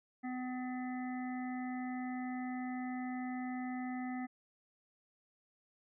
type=harmonic tone; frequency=252.7 Hz; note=B3; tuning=40 cents sharp; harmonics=1 / 3 / 5 / 7 / 8; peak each=-38 / -45 / -54 / -54 / -51 dBFS; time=0.23-4.27 s; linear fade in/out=20 ms; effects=none